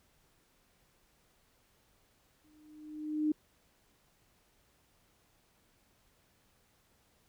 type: tone with exponential growth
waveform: sine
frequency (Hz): 304.8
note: D#4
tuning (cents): -36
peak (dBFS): -25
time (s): 2.44-3.32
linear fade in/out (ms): 5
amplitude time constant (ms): 190
effects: pink hiss -70 dBFS RMS until 7.28 s